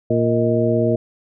harmonic tone with a mistuned harmonic, 116.54 Hz, A#2, in tune, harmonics 1 / 2 / 3 / 4 / 5, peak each -21 / -21 / -21 / -21 / -21 dBFS, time 0.1-0.96 s, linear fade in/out 5 ms, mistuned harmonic 5, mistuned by +120 cents, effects none

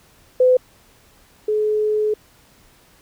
sine tone pair in turn, 507 / 426.3 Hz, B4 / G#4, +45 / +45 cents, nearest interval minor third, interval 300 cents, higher first, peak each -10 / -16 dBFS, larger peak first, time 0.4-0.57 / 1.48-2.14 s, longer second, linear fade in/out 5 ms, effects pink hiss -53 dBFS RMS until 3.01 s

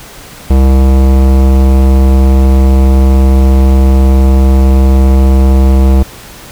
sine tone with hard clipping, 66.2 Hz, C2, 21 cents sharp, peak -5 dBFS, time 0.5-6.03 s, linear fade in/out 5 ms, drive 18 dB, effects pink hiss -31 dBFS RMS until 6.51 s

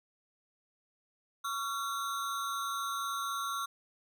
square ring-modulated tone, 1244.5 Hz, D#6, in tune, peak -31 dBFS, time 1.44-3.66 s, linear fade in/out 10 ms, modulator 122 Hz, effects none

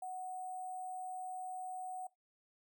sine tone with sample-and-hold, 740 Hz, F#5, in tune, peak -40 dBFS, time 0.02-2.07 s, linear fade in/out 5 ms, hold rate 8820 Hz, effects noise-tail reverb RT60 0.2 s tail -21 dB re dry

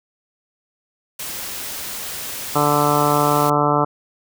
white noise, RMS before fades -29 dBFS, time 1.19-3.5 s, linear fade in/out 5 ms
harmonic tone, 146.83 Hz, D3, in tune, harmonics 1 / 2 / 3 / 4 / 5 / 6 / 7 / 8 / 9, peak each -23 / -23 / -23 / -23 / -23 / -23 / -23 / -23 / -23 dBFS, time 2.55-3.85 s, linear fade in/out 10 ms
effects none

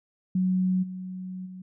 sine tone with level steps, 185 Hz, F#3, in tune, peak -21 / -33 / -38 dBFS, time 0.35-1.62 s, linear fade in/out 5 ms, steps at 0.82 / 1.45 s, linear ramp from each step 20 ms, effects none

